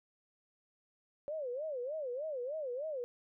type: tone with vibrato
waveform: sine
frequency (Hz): 554.4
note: C#5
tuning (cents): 0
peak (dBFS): -36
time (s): 1.28-3.04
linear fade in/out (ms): 0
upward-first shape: sine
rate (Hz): 3.3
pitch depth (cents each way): 240
effects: none